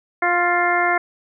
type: harmonic tone with a mistuned harmonic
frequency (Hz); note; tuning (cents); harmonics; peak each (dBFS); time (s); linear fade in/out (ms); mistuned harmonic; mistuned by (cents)
351.3; F4; +10; 1 / 2 / 3 / 4 / 5 / 6; -25 / -20 / -24 / -23 / -23 / -23; 0.22-0.98; 5; 4; -17
effects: none